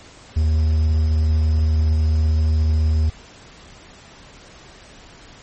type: tone with quantisation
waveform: triangle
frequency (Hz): 78.2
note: D#2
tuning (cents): +9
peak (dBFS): -12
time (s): 0.36-3.1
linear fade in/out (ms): 10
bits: 7
effects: pink hiss -44 dBFS RMS until 5.42 s + MP3 32 kbps

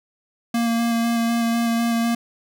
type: tone with vibrato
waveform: square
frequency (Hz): 232.2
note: A#3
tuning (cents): -7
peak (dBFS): -19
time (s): 0.54-2.15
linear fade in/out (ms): 5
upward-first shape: square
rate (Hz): 4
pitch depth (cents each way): 11
effects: none

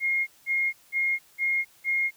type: tone bursts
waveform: sine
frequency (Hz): 2141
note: C7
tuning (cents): +39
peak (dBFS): -22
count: 5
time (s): 0-2.11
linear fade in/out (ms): 50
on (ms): 270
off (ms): 190
effects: white hiss -58 dBFS RMS until 2.16 s

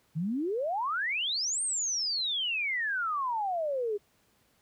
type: exponential two-way sweep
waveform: sine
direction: up then down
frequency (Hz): 147.4 to 8900 to 398.2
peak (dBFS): -28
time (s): 0.15-3.98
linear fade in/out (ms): 20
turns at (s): 1.62
effects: pink hiss -68 dBFS RMS until 4.61 s + high-pass 60 Hz 12 dB/octave

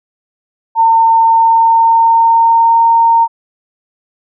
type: tone with pitch glide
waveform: sine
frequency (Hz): 907 to 919.7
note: A#5 to A#5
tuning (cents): -48 to -24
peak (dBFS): -5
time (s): 0.75-3.28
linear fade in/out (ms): 50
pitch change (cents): +24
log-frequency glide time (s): 1.17-2.84
effects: none

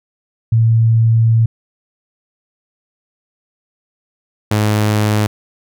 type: tone pair in turn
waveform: sine / sawtooth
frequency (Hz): 113.6 / 105.99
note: A#2 / G#2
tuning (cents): -44 / +36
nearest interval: minor second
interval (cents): 120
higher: first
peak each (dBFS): -8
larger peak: neither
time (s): 0.52-1.46 / 4.51-5.27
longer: first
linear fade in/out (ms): 5
effects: none

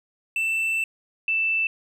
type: tone pair in turn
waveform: triangle / sine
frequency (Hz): 2664 / 2652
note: E7 / E7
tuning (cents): +18 / +10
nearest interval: unison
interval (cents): 8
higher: first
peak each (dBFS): -20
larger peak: neither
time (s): 0.36-0.84 / 1.28-1.67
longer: first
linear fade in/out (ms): 2
effects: none

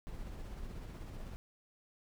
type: noise with tremolo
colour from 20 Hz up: brown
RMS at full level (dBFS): -43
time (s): 0.07-1.36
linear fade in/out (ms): 0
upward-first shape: triangle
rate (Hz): 16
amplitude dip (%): 35
effects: none

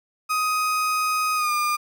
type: tone with pitch glide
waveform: 35% pulse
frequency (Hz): 1253 to 1206.1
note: D#6 to D6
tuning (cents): +12 to +46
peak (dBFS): -19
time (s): 0.29-1.77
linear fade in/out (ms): 20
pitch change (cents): -66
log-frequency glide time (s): 1.35-1.52
effects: 10-bit

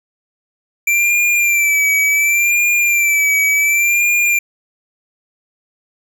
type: tone with vibrato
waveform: square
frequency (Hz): 2344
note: D7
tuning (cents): -4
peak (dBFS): -12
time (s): 0.87-4.39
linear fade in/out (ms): 5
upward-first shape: sine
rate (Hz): 0.69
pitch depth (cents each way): 51
effects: none

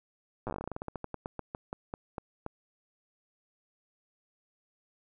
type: slowing click train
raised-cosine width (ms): 1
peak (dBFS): -22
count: 26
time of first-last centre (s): 0.47-2.464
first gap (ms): 8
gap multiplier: 1.16
effects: none

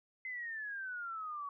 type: exponential sweep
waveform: sine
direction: down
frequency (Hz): 2071 to 1120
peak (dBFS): -39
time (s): 0.25-1.49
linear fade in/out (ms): 2
effects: none

